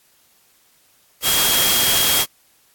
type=tone in noise; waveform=sine; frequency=3263 Hz; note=G#7; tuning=31 cents flat; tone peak=-20 dBFS; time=1.22-2.26 s; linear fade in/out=50 ms; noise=white; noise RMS=-17 dBFS; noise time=1.22-2.26 s; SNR=-6 dB; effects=white hiss -57 dBFS RMS until 2.74 s + AAC 64 kbps